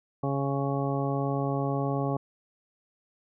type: harmonic tone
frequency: 138.59 Hz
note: C#3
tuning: in tune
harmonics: 1 / 2 / 3 / 4 / 5 / 6 / 8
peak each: -29 / -32 / -34 / -35 / -36 / -37 / -38 dBFS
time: 0.23-2.17 s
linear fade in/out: 5 ms
effects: none